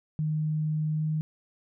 sine tone with pitch glide, 154.3 to 155.28 Hz, D#3 to D#3, -14 to -3 cents, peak -25 dBFS, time 0.19-1.21 s, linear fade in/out 0 ms, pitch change +11 cents, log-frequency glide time 0.93-1.05 s, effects none

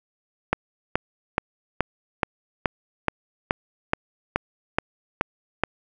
click train, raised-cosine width 0.5 ms, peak -4 dBFS, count 13, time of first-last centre 0.53-5.636 s, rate 2.35 Hz, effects none

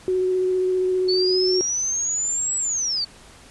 sine tone with vibrato, 370 Hz, F#4, in tune, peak -18 dBFS, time 0.08-1.61 s, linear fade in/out 0 ms, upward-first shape square, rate 15 Hz, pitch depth 10 cents each way
sine linear two-way sweep, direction up then down, 4400 to 7830 to 4425 Hz, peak -21 dBFS, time 1.08-3.05 s, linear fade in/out 10 ms, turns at 2.57 s
effects pink hiss -47 dBFS RMS until 3.5 s + resampled to 24000 Hz

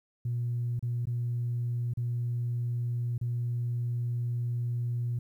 sine tone with dropouts, 120 Hz, B2, 49 cents flat, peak -27 dBFS, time 0.25-5.19 s, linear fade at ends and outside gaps 5 ms, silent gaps 0.794-0.826 / 1.055-1.07 / 1.937-1.972 / 3.18-3.212 s, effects tanh soft clip ceiling -24 dBFS + 11-bit

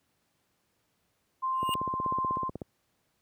sine tone with tremolo, 1046.5 Hz, C6, in tune, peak -27 dBFS, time 1.42-2.5 s, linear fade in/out 20 ms, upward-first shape square, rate 1.6 Hz, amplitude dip 25%
square tone with exponential growth, 2835 Hz, F7, 25 cents sharp, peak -29 dBFS, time 1.53-1.74 s, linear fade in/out 0 ms, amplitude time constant 44 ms
click train, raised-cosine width 2 ms, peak -22 dBFS, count 17, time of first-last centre 1.63-2.618 s, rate 16.2 Hz
effects pink hiss -74 dBFS RMS until 3.21 s + high-pass 80 Hz 12 dB/octave

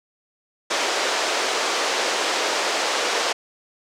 pink band-pass noise, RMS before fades -23 dBFS, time 0.7-3.33 s, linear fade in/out 10 ms, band 400 to 6900 Hz, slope 24 dB/octave, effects none

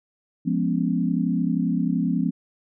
sine chord, C# dominant seventh, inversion first, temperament equal, 174.61 / 207.7 / 246.9 / 277.2 Hz, E#3 / G#3 / B3 / C#4, 0 / 0 / 0 / 0 cents, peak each -24 / -27 / -25 / -27 dBFS, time 0.45-2.31 s, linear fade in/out 20 ms, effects none

